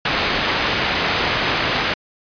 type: low-pass noise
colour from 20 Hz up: white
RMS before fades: -20 dBFS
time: 0.05-1.94 s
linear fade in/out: 5 ms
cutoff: 3000 Hz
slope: 12 dB/octave
effects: resampled to 11025 Hz